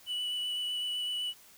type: tone with vibrato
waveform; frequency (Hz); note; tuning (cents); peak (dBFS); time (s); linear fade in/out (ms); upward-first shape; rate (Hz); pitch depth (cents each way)
triangle; 2960; F#7; 0; -30; 0.06-1.34; 50; sine; 7.9; 13
effects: white hiss -57 dBFS RMS until 1.57 s